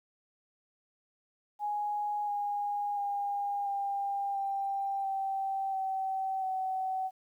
sine tone with pitch steps, 830.6 / 819.6 / 808.8 / 798.1 / 787.6 / 777.2 / 767 / 756.8 Hz, G#5 / G#5 / G#5 / G5 / G5 / G5 / G5 / F#5, 0 / -23 / -46 / +31 / +8 / -15 / -38 / +39 cents, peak -30 dBFS, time 1.59-7.11 s, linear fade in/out 50 ms, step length 690 ms, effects 11-bit

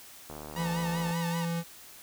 click train, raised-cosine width 1 ms, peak -28 dBFS, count 62, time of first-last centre 0.3-1.108 s, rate 75.5 Hz
square tone, 168.6 Hz, E3, 39 cents sharp, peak -30 dBFS, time 0.55-1.64 s, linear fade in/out 50 ms
sawtooth tone with vibrato, 930 Hz, A#5, 4 cents flat, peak -33 dBFS, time 0.56-1.45 s, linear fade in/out 2 ms, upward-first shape sine, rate 5.2 Hz, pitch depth 110 cents each way
effects white hiss -50 dBFS RMS until 2.02 s

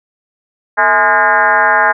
sine tone with frequency modulation, 1233 Hz, D#6, 16 cents flat, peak -7 dBFS, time 0.77-1.93 s, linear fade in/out 20 ms, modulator 196 Hz, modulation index 2.9, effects none

